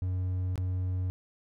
triangle tone with dropouts, 91.9 Hz, F#2, 11 cents flat, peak -26 dBFS, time 0.02-1.1 s, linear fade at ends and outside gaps 0 ms, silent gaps 0.557-0.578 s, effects none

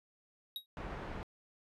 square tone with exponential decay, 3800 Hz, A#7, 33 cents sharp, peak -35 dBFS, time 0.56-0.66 s, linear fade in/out 1 ms, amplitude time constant 20 ms
pink low-pass noise, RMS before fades -43 dBFS, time 0.77-1.23 s, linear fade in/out 0 ms, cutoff 1700 Hz, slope 12 dB/octave
effects resampled to 32000 Hz

